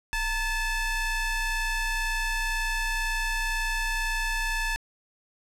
30% pulse ring-modulated tone, 880 Hz, A5, in tune, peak -20 dBFS, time 0.13-4.76 s, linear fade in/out 0 ms, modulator 849 Hz, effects low-pass 12000 Hz 12 dB/octave

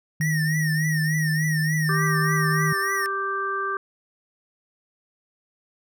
sine tone, 155.56 Hz, D#3, in tune, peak -21 dBFS, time 0.2-2.73 s, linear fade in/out 5 ms
square tone with vibrato, 1864.7 Hz, A#6, in tune, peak -26 dBFS, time 0.21-3.06 s, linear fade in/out 0 ms, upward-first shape triangle, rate 3.4 Hz, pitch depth 110 cents each way
harmonic tone, 392 Hz, G4, in tune, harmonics 1 / 3 / 4, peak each -31 / -26 / -29 dBFS, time 1.89-3.77 s, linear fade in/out 2 ms
effects none

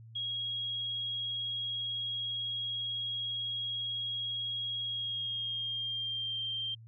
sine tone with pitch glide, 3294 to 3163 Hz, G#7 to G7, -15 to +15 cents, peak -33 dBFS, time 0.15-6.75 s, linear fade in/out 10 ms, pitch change -70 cents, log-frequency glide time 4.84-6.4 s, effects added 113 Hz sine -49 dBFS peak until 6.87 s

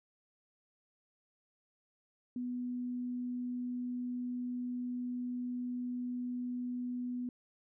sine tone, 246.9 Hz, B3, in tune, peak -35 dBFS, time 2.36-7.29 s, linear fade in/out 2 ms, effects none

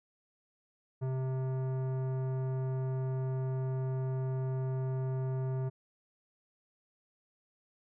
sine tone with tanh clipping, 130.8 Hz, C3, in tune, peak -33 dBFS, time 1.01-5.7 s, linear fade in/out 20 ms, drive 15 dB, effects none

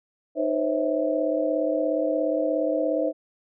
sine tone cluster, 308.2 / 508 / 545 / 650 Hz, D#4 / B4 / C#5 / E5, -16 / +49 / -29 / -24 cents, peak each -27 dBFS, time 0.35-3.13 s, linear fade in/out 50 ms, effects none

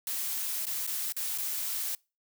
blue noise with dropouts, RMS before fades -33 dBFS, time 0.07-1.95 s, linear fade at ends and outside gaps 2 ms, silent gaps 0.655-0.667 / 0.867-0.874 / 1.123-1.165 / 1.378-1.383 s, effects noise-tail reverb RT60 0.3 s tail -26 dB re dry

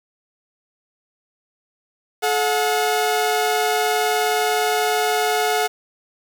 sawtooth tone pair together, 430.2 / 723.5 Hz, A4 / F#5, -39 / -39 cents, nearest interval major sixth, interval 900 cents, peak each -17 / -16 dBFS, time 2.22-5.68 s, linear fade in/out 20 ms, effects 7-bit

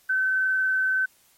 sine tone with frequency modulation, 1530 Hz, G6, 42 cents flat, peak -20 dBFS, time 0.09-1.06 s, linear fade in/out 10 ms, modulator 21.4 Hz, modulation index 0.41, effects white hiss -60 dBFS RMS until 1.37 s + MP3 64 kbps

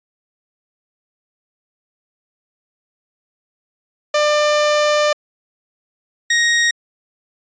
sawtooth tone pair in turn, 597 / 1874.7 Hz, D5 / A#6, +28 / +9 cents, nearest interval octave + minor sixth, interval 1981 cents, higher second, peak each -9 dBFS, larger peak neither, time 4.14-5.13 / 6.3-6.71 s, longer first, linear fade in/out 5 ms, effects resampled to 16000 Hz

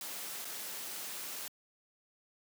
white noise with dropouts, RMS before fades -42 dBFS, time 0.01-1.48 s, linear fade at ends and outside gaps 2 ms, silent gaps 0.447-0.452 s, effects high-pass 200 Hz 12 dB/octave

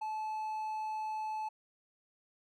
triangle tone, 866 Hz, A5, 28 cents flat, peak -33 dBFS, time 0.01-1.49 s, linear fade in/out 10 ms, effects none

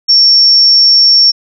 sine tone, 5470 Hz, F8, 37 cents flat, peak -3 dBFS, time 0.08-1.32 s, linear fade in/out 20 ms, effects none

